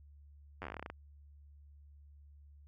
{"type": "slowing click train", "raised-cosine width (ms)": 0.5, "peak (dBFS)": -27, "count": 14, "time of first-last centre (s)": [0.62, 0.9], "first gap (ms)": 10, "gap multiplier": 1.12, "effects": ["added 72 Hz sine -55 dBFS peak until 2.67 s"]}